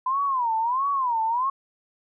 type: tone with vibrato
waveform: sine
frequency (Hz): 1000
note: B5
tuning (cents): +21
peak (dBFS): -21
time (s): 0.06-1.5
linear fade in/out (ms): 5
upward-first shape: sine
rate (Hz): 1.5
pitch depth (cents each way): 210
effects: none